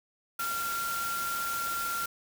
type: tone in noise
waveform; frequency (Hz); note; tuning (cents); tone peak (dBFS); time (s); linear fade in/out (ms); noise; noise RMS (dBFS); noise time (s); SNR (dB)
sine; 1379; F6; -22; -31; 0.39-2.06; 5; white; -37; 0.39-2.06; +3
effects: none